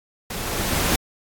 pink noise with level ramp, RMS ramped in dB -30 to -20 dBFS, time 0.3-0.96 s, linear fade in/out 5 ms, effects AAC 64 kbps

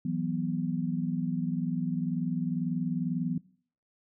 sine chord, E suspended second, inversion none, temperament equal, 164.81 / 185 / 246.9 Hz, E3 / F#3 / B3, 0 / 0 / 0 cents, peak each -32 dBFS, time 0.05-3.38 s, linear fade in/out 5 ms, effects noise-tail reverb RT60 0.5 s tail -21 dB re dry

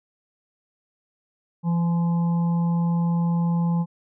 harmonic tone with a mistuned harmonic, 170 Hz, F3, 46 cents flat, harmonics 1 / 3 / 5 / 6, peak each -19 / -40 / -35 / -41 dBFS, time 1.63-3.86 s, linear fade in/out 50 ms, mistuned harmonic 6, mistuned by +26 cents, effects none

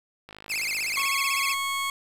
click train, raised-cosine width 0.3 ms, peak -26 dBFS, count 41, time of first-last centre 0.29-1.055 s, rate 52.3 Hz
sawtooth tone with vibrato, 2349 Hz, D7, in tune, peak -23 dBFS, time 0.49-1.55 s, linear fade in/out 20 ms, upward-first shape sine, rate 16 Hz, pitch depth 220 cents each way
20% pulse tone, 1100 Hz, C#6, 14 cents flat, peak -21 dBFS, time 0.97-1.9 s, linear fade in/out 2 ms
effects resampled to 32000 Hz + 7-bit

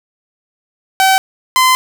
sawtooth tone pair in turn, 766 / 1028.4 Hz, G5 / C6, -40 / -30 cents, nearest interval perfect fourth, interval 510 cents, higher second, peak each -4 dBFS, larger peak neither, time 1-1.18 / 1.56-1.75 s, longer second, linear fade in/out 0 ms, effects none

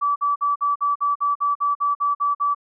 sine tone bursts, 1153 Hz, D6, 32 cents flat, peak -17 dBFS, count 13, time 0.01-2.548 s, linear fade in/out 20 ms, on 150 ms, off 49 ms, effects none

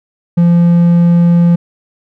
triangle tone, 171.9 Hz, F3, 27 cents flat, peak -3 dBFS, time 0.37-1.56 s, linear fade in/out 10 ms, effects none

